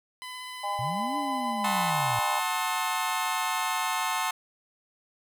15% pulse tone with vibrato, 1008 Hz, B5, 35 cents sharp, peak -31 dBFS, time 0.22-1.9 s, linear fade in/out 0 ms, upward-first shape square, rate 16 Hz, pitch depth 8 cents each way
harmonic tone, 202.9 Hz, G#3, 40 cents flat, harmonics 3 / 4 / 5, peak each -39 / -31 / -32 dBFS, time 0.63-2.4 s, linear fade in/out 10 ms
sine linear two-way sweep, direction up then down, 111.2 to 293.7 to 111.2 Hz, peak -32 dBFS, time 0.79-2.19 s, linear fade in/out 0 ms, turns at 1.17 s
sawtooth chord, F# diminished seventh, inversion none, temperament just, 740 / 888 / 1065.6 / 1278.7 Hz, F#5 / A5 / C6 / Eb6, 0 / +16 / +31 / +47 cents, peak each -30 / -27 / -27 / -31 dBFS, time 1.64-4.31 s, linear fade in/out 5 ms
effects none

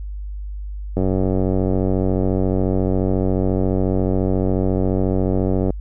click train, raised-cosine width 2 ms, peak -7 dBFS, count 447, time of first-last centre 0.97-5.705 s, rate 94.2 Hz, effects added 50 Hz sine -26 dBFS peak until 5.8 s

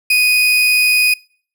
35% pulse tone, 2489 Hz, D#7, in tune, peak -8 dBFS, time 0.1-1.14 s, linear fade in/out 5 ms, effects noise-tail reverb RT60 0.5 s tail -25 dB re dry

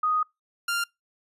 sine / sawtooth tone pair in turn, 1244.5 / 1394 Hz, D#6 / F6, 0 / -4 cents, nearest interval major second, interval 196 cents, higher second, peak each -21 dBFS, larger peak neither, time 0.03-0.23 / 0.68-0.84 s, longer first, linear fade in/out 5 ms, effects noise-tail reverb RT60 0.2 s tail -26 dB re dry + resampled to 32000 Hz

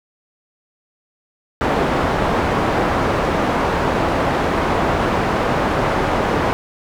white low-pass noise, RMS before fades -18 dBFS, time 1.61-6.53 s, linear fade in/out 0 ms, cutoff 960 Hz, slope 12 dB/octave, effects none

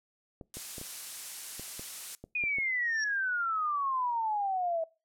clicks, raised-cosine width 2 ms, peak -30 dBFS, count 9, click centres 0.412 / 0.57 / 0.782 / 0.814 / 1.596 / 1.795 / 2.24 / 2.438 / 2.585 s
blue noise, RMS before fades -38 dBFS, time 0.54-2.15 s, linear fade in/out 0 ms
sine exponential sweep, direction down, 2493 to 643 Hz, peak -28 dBFS, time 2.35-4.84 s, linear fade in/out 5 ms
sine tone with exponential growth, 5588 Hz, F8, in tune, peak -32 dBFS, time 2.82-3.04 s, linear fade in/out 1 ms, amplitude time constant 46 ms
effects noise-tail reverb RT60 0.3 s tail -23 dB re dry + low-pass 11000 Hz 12 dB/octave

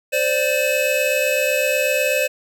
square tone cluster, 519 / 587 / 2576 Hz, C5 / D5 / E7, -14 / -1 / -41 cents, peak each -22 dBFS, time 0.12-2.28 s, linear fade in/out 20 ms, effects none

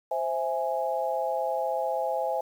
sine chord, C augmented, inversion none, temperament equal, 523.3 / 659.3 / 830.6 Hz, C5 / E5 / G#5, 0 / 0 / 0 cents, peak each -30 dBFS, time 0.11-2.41 s, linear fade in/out 5 ms, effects 9-bit

